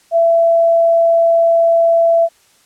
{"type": "tone", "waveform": "sine", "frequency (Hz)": 669, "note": "E5", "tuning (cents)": 25, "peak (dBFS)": -8, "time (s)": [0.11, 2.29], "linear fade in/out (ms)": 50, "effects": ["white hiss -52 dBFS RMS until 2.65 s", "low-pass 10000 Hz 12 dB/octave"]}